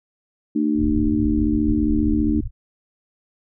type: harmonic tone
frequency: 75 Hz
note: D2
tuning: 37 cents sharp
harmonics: 3 / 4 / 5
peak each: -21 / -19 / -33 dBFS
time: 0.55-2.41 s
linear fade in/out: 10 ms
type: low-pass noise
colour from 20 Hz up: pink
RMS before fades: -25 dBFS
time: 0.75-2.51 s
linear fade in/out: 50 ms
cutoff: 120 Hz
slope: 96 dB/octave
effects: none

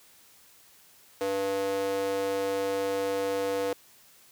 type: tone with high-pass filter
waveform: square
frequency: 98 Hz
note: G2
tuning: in tune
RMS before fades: -29 dBFS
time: 1.21-3.73 s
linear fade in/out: 0 ms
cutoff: 440 Hz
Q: 4.9
effects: white hiss -57 dBFS RMS until 4.31 s + high-pass 60 Hz 12 dB/octave

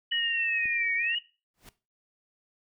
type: linear two-way sweep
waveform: sine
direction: down then up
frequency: 2963 to 2217 to 2963 Hz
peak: -27 dBFS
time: 0.11-1.19 s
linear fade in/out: 10 ms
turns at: 0.95 s
type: tone with pitch glide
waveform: sine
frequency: 1852 to 1868.1 Hz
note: A#6 to A#6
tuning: -12 to +3 cents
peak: -30 dBFS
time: 0.12-1.15 s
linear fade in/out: 2 ms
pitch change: +15 cents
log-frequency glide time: 0.23-0.85 s
type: click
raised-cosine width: 3 ms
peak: -35 dBFS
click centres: 0.656 s
type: noise with exponential growth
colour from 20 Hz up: pink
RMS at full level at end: -45 dBFS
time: 1.54-1.69 s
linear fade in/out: 2 ms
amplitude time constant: 32 ms
effects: noise-tail reverb RT60 0.3 s tail -17 dB re dry

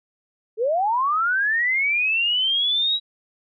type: linear sweep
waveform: sine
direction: up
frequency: 415.3 to 3880 Hz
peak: -18 dBFS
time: 0.57-3 s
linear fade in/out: 50 ms
effects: none

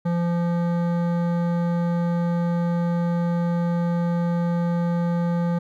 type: tone with hard clipping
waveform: sine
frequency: 172 Hz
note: F3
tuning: 26 cents flat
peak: -22 dBFS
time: 0.05-5.59 s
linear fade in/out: 10 ms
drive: 14 dB
effects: none

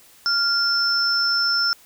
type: tone pair together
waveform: sine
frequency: 1396.9 / 5324 Hz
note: F6 / E8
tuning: 0 / +16 cents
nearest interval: octave + major seventh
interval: 2316 cents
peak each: -22 / -19 dBFS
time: 0.26-1.73 s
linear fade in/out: 0 ms
effects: white hiss -51 dBFS RMS until 1.85 s

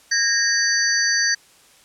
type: tone cluster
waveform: sine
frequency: 1641 / 1849 / 4609 / 5960 Hz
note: G#6 / A#6 / D8 / F#8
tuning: -21 / -15 / -33 / +12 cents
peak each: -22 dBFS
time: 0.11-1.35 s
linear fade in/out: 10 ms
effects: white hiss -52 dBFS RMS until 1.84 s + low-pass 10000 Hz 12 dB/octave

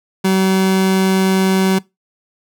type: tone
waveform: 30% pulse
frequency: 189.9 Hz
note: F#3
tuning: 45 cents sharp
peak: -9 dBFS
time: 0.24-1.79 s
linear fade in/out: 10 ms
effects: noise-tail reverb RT60 0.2 s tail -22 dB re dry

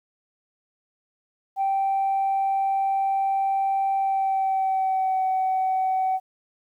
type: tone with pitch glide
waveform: sine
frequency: 780 to 755.6 Hz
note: G5 to F#5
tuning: -9 to +36 cents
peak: -19 dBFS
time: 1.56-6.2 s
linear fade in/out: 50 ms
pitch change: -55 cents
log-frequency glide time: 3.96-5.23 s
effects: tanh soft clip ceiling -17 dBFS + 10-bit

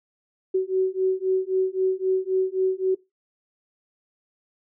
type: beating tone pair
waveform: sine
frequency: 374.6 / 378.4 Hz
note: F#4 / F#4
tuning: +21 / +39 cents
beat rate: 3.8 Hz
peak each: -23 / -23 dBFS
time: 0.54-2.95 s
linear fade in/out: 10 ms
effects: noise-tail reverb RT60 0.2 s tail -20 dB re dry

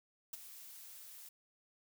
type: noise with ADSR envelope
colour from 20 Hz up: blue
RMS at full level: -41 dBFS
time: 0.33-1.29 s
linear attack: 5 ms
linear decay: 20 ms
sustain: -12 dB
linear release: 5 ms
effects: none

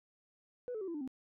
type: tone with pitch steps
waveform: sine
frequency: 492.8 / 434 / 382.2 / 336.6 / 296.4 / 261.1 Hz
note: B4 / A4 / G4 / E4 / D4 / C4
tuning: -4 / -24 / -44 / +36 / +16 / -3 cents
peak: -36 dBFS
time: 0.68-1.076 s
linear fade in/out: 0 ms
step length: 66 ms
effects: tanh soft clip ceiling -34 dBFS

